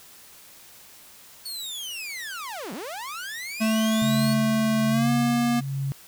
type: linear two-way sweep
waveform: sawtooth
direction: down then up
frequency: 4459 to 169 to 4459 Hz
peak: -29 dBFS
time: 1.45-4.34 s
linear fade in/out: 10 ms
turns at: 2.73 s
type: tone with pitch glide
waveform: square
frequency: 220 to 238.5 Hz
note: A3 to A#3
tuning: 0 to +40 cents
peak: -21 dBFS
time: 3.6-5.61 s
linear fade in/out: 20 ms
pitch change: +140 cents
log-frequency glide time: 4.9-5.1 s
type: tone with tremolo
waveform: sine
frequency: 137.2 Hz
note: C#3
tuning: 17 cents flat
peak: -24 dBFS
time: 4.02-5.92 s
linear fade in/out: 0 ms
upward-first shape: sine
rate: 1.2 Hz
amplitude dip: 60%
effects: white hiss -49 dBFS RMS until 6.07 s